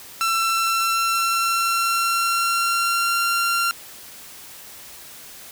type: tone with pitch glide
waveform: sawtooth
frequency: 1343 to 1379.2 Hz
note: E6 to F6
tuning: +32 to -22 cents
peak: -15 dBFS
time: 0.21-3.71 s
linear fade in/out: 0 ms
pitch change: +46 cents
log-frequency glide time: 0.48-3.21 s
effects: white hiss -41 dBFS RMS until 5.51 s